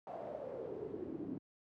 brown noise with band-pass filter sweep, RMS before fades -44 dBFS, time 0.07-1.38 s, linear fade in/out 2 ms, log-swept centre 720 to 270 Hz, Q 5.1, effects high-pass 100 Hz 12 dB/octave

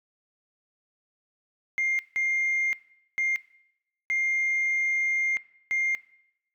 sine tone bursts at uneven times, 2113 Hz, C7, 16 cents sharp, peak -22 dBFS, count 5, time 1.78-1.99 / 2.16-2.73 / 3.18-3.36 / 4.1-5.37 / 5.71-5.95 s, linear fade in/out 0 ms, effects noise-tail reverb RT60 0.8 s tail -19 dB re dry + tanh soft clip ceiling -20 dBFS

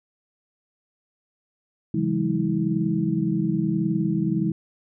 sine tone cluster, 135.7 / 165.9 / 187.7 / 207 / 321.9 Hz, C#3 / E3 / F#3 / G#3 / E4, -36 / +11 / +25 / -5 / -41 cents, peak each -30 / -25 / -30 / -26 / -26 dBFS, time 1.94-4.52 s, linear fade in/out 5 ms, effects none

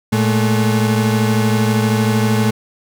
35% pulse tone pair together, 113.89 / 215 Hz, A#2 / A3, -40 / -40 cents, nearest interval major seventh, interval 1100 cents, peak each -14 dBFS, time 0.12-2.51 s, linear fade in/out 10 ms, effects none

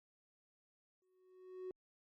triangle tone with exponential growth, 370 Hz, F#4, in tune, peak -38 dBFS, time 1.02-1.71 s, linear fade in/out 1 ms, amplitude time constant 150 ms, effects tanh soft clip ceiling -38 dBFS + Opus 48 kbps

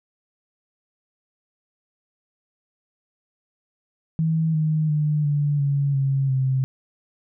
sine tone with pitch steps, 160.8 / 155.59 / 150.55 / 145.68 / 140.96 / 136.39 / 131.98 Hz, E3 / D#3 / D3 / D3 / C#3 / C#3 / C3, -43 / 0 / +43 / -14 / +29 / -28 / +15 cents, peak -18 dBFS, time 4.19-6.64 s, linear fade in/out 0 ms, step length 350 ms, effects none

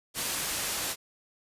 white low-pass noise, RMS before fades -32 dBFS, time 0.14-0.96 s, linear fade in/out 50 ms, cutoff 12000 Hz, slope 12 dB/octave, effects resampled to 32000 Hz

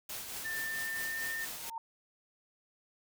white noise with tremolo, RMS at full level -40 dBFS, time 0.09-1.7 s, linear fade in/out 5 ms, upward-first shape triangle, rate 4.5 Hz, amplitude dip 45%
sine tone with pitch glide, 1785 to 1812 Hz, A6 to A#6, +24 to -50 cents, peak -35 dBFS, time 0.44-1.46 s, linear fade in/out 20 ms, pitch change +26 cents, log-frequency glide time 0.54-1.32 s
sine tone with exponential growth, 910 Hz, A#5, 42 cents flat, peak -34 dBFS, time 1.49-1.78 s, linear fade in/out 2 ms, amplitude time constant 61 ms
effects none

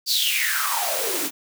white noise with high-pass filter sweep, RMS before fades -23 dBFS, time 0.06-1.31 s, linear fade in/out 50 ms, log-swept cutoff 4800 to 250 Hz, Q 7.9, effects none

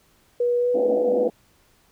sine tone with pitch glide, 484.4 to 492.3 Hz, B4 to B4, -34 to -6 cents, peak -18 dBFS, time 0.4-1.28 s, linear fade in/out 5 ms, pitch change +28 cents, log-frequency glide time 0.58-0.71 s
pink band-pass noise, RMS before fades -27 dBFS, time 0.74-1.3 s, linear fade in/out 10 ms, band 210 to 780 Hz, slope 96 dB/octave
effects pink hiss -60 dBFS RMS until 1.91 s

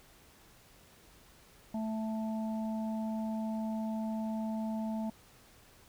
harmonic tone, 220 Hz, A3, in tune, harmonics 1 / 3 / 4, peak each -33 / -43 / -45 dBFS, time 1.74-5.1 s, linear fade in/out 5 ms, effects pink hiss -60 dBFS RMS until 5.88 s

